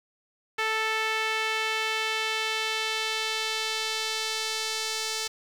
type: tone with band-pass filter sweep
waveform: sawtooth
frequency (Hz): 440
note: A4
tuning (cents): 0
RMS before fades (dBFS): -29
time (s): 0.58-5.28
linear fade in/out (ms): 10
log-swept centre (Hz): 2100 to 5200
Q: 1.3
effects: 8-bit